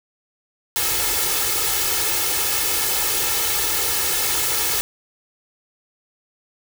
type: noise with comb filter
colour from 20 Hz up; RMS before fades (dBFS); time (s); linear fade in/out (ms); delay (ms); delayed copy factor
white; -21; 0.76-4.81; 0; 2.3; +0.85
effects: none